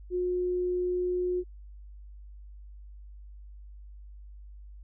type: tone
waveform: sine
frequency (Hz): 360.1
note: F#4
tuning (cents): -47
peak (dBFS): -26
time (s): 0.1-1.44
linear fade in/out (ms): 50
effects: added 50 Hz sine -44 dBFS peak until 4.83 s